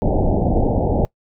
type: low-pass noise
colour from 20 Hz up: pink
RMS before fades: -17 dBFS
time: 0.02-1.05 s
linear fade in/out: 0 ms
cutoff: 840 Hz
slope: 96 dB/octave
effects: noise-tail reverb RT60 0.1 s tail -23 dB re dry